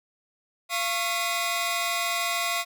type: tone cluster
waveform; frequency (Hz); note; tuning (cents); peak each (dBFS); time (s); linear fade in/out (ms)
sawtooth; 690 / 1102 / 2017 / 2474 / 3721; F5 / C#6 / B6 / D#7 / A#7; -21 / -11 / +36 / -10 / -4; -27 / -27 / -29 / -29 / -31; 0.69-2.65; 50
effects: none